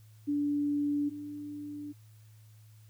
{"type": "tone pair in turn", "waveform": "sine", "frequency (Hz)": [290, 293.5], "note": ["D4", "D4"], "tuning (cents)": [-22, -1], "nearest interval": "unison", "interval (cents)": 21, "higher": "second", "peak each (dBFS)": [-27, -38], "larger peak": "first", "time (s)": [[0.27, 1.1], [1.1, 1.93]], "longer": "neither", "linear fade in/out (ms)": 20, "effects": ["added 108 Hz sine -53 dBFS peak until 2.89 s", "white hiss -67 dBFS RMS until 2.89 s"]}